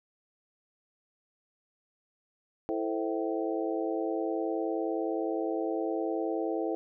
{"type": "harmonic tone with a mistuned harmonic", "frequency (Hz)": 110, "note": "A2", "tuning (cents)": 0, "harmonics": [3, 4, 5, 6, 7], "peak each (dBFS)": [-32, -34, -36, -38, -39], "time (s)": [2.69, 6.75], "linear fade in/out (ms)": 0, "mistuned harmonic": 5, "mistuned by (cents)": -99, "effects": []}